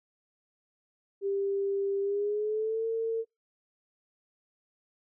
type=tone with pitch glide; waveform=sine; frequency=395.9 to 452.2 Hz; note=G4 to A4; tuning=+17 to +47 cents; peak=-27 dBFS; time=1.21-3.25 s; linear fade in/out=50 ms; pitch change=+230 cents; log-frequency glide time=2.01-2.85 s; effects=noise-tail reverb RT60 0.2 s tail -24 dB re dry